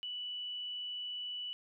sine tone, 2962 Hz, F#7, 1 cent sharp, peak -38 dBFS, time 0.03-1.53 s, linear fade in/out 0 ms, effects none

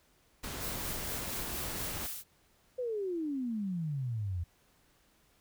pink noise, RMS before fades -40 dBFS, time 0.43-2.07 s, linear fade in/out 10 ms
blue noise with tremolo, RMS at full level -39 dBFS, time 0.59-2.24 s, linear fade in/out 50 ms, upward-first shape sine, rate 4.2 Hz, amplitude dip 40%
sine exponential sweep, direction down, 517 to 82.41 Hz, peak -32 dBFS, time 2.78-4.44 s, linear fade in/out 10 ms
effects pink hiss -68 dBFS RMS until 5.4 s

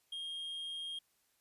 triangle tone, 3233 Hz, G#7, 47 cents flat, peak -38 dBFS, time 0.12-0.99 s, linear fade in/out 5 ms, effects white hiss -75 dBFS RMS until 1.4 s + resampled to 32000 Hz

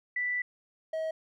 sine / triangle tone pair in turn, 1975.5 / 638.3 Hz, B6 / D#5, 0 / +44 cents, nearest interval octave + minor sixth, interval 1956 cents, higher first, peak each -28 / -28 dBFS, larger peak neither, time 0.16-0.42 / 0.93-1.11 s, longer first, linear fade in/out 5 ms, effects none

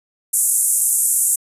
pink band-pass noise, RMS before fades -17 dBFS, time 0.33-1.36 s, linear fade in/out 10 ms, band 7700 to 12000 Hz, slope 48 dB/octave, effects resampled to 32000 Hz

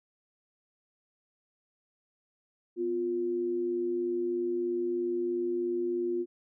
sine tone pair together, 248.8 / 351.9 Hz, B3 / F4, +13 / +13 cents, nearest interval tritone, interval 600 cents, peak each -38 / -28 dBFS, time 2.76-6.26 s, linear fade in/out 50 ms, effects none

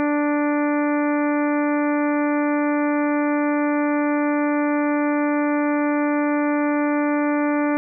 harmonic tone, 293.7 Hz, D4, in tune, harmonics 1 / 2 / 3 / 4 / 5 / 6 / 7 / 8, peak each -19 / -25 / -29 / -31 / -33 / -35 / -36 / -37 dBFS, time 0-7.77 s, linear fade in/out 0 ms, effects none

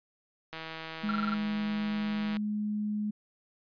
click train, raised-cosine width 0.3 ms, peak -24 dBFS, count 297, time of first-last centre 0.53-2.369 s, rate 161 Hz
sine tone, 210 Hz, G#3, 19 cents sharp, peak -29 dBFS, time 1.03-3.11 s, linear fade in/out 10 ms
triangle tone bursts, 1364 Hz, F6, 41 cents flat, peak -28 dBFS, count 6, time 1.09-1.34 s, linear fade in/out 0 ms, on 20 ms, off 26 ms
effects resampled to 11025 Hz

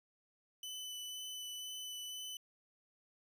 sawtooth tone with vibrato, 3000 Hz, F#7, 23 cents sharp, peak -40 dBFS, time 0.63-2.37 s, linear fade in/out 2 ms, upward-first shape sine, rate 2 Hz, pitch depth 10 cents each way, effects resampled to 32000 Hz

